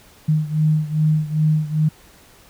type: beating tone pair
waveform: sine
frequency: 153.7 / 156.2 Hz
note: D#3 / D#3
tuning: -21 / +7 cents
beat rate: 2.5 Hz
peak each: -17 / -20 dBFS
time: 0.28-1.89 s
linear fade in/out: 10 ms
effects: pink hiss -49 dBFS RMS until 2.49 s